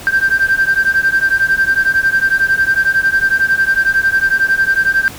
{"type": "beating tone pair", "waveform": "sine", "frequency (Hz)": [1568, 1579], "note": ["G6", "G6"], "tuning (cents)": [0, 12], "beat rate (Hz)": 11, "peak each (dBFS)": -12, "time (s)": [0.07, 5.08], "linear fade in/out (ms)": 0, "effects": ["tanh soft clip ceiling -5 dBFS", "pink hiss -32 dBFS RMS until 5.18 s"]}